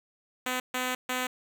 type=tone bursts at uneven times; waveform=5% pulse; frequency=253.3 Hz; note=B3; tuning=44 cents sharp; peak=-17 dBFS; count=3; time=0.46-0.6 / 0.74-0.95 / 1.09-1.27 s; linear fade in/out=5 ms; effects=none